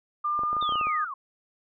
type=tone with pitch glide; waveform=sine; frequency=1197 to 1232.8 Hz; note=D6 to D#6; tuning=+33 to -16 cents; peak=-24 dBFS; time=0.24-1.05 s; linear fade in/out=10 ms; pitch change=+51 cents; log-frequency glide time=0.35-0.85 s
type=clicks; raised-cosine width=1 ms; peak=-24 dBFS; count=10; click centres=0.392 / 0.435 / 0.53 / 0.567 / 0.626 / 0.692 / 0.723 / 0.756 / 0.812 / 0.87 s
type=linear sweep; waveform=sine; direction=down; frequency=3688 to 1032 Hz; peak=-32 dBFS; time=0.61-1.14 s; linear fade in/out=5 ms
effects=none